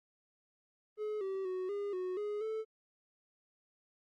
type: tone with pitch steps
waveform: triangle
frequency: 425.3 / 385 / 370.2 / 406.1 / 367.3 / 416.4 / 439.1 Hz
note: G#4 / G4 / F#4 / G#4 / F#4 / G#4 / A4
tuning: +41 / -31 / +1 / -39 / -13 / +5 / -4 cents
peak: -33 dBFS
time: 0.97-2.65 s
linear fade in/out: 50 ms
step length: 240 ms
effects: Opus 32 kbps